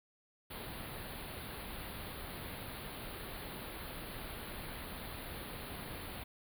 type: band-stop noise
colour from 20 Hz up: pink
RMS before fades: -45 dBFS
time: 0.5-6.24 s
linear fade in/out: 10 ms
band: 4500 to 9600 Hz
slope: 96 dB/octave
effects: none